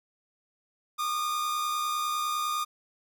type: tone pair together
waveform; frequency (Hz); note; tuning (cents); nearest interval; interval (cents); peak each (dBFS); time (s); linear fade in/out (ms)
45% pulse; 1151 / 1220.9; D6 / D#6; -35 / -33; minor second; 102; -38 / -28; 0.98-2.65; 20
effects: none